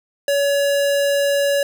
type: tone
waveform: square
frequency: 565 Hz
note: C#5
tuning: 33 cents sharp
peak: -16 dBFS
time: 0.28-1.63 s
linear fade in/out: 2 ms
effects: none